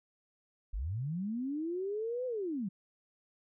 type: linear two-way sweep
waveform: sine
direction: up then down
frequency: 38.89 to 515 to 176.5 Hz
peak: -33 dBFS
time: 0.73-2.69 s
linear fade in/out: 10 ms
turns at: 2.26 s
effects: none